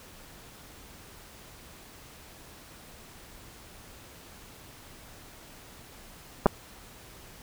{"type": "clicks", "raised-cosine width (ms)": 1, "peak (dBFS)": -5, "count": 2, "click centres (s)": [6.459, 6.464], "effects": ["pink hiss -50 dBFS RMS until 7.42 s"]}